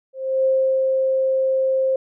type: tone with ADSR envelope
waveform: sine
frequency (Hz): 528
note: C5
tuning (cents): +16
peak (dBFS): -14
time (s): 0.13-1.96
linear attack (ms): 320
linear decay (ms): 350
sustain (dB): -2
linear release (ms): 3
effects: none